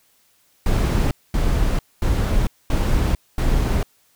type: noise bursts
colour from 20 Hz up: brown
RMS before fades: -18 dBFS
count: 5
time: 0.66-3.83 s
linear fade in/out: 2 ms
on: 450 ms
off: 230 ms
effects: white hiss -60 dBFS RMS until 4.15 s